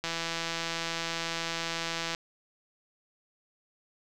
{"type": "click train", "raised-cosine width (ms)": 0.2, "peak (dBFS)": -15, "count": 351, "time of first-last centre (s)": [0.04, 2.148], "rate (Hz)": 166, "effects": []}